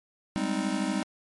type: chord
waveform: square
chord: Ab major seventh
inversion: third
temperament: just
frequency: 194.67 / 207.7 / 259.6 / 311.5 Hz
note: G3 / Ab3 / C4 / Eb4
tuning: -12 / 0 / -13 / +2 cents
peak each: -33 dBFS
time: 0.36-1.03 s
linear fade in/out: 0 ms
effects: MP3 48 kbps